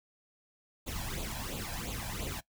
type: noise with flanger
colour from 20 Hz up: pink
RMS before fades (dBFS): -38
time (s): 0.86-2.41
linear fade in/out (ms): 20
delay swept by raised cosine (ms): 0.27 to 1.25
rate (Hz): 2.9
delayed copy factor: +0.75
effects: noise-tail reverb RT60 0.1 s tail -19 dB re dry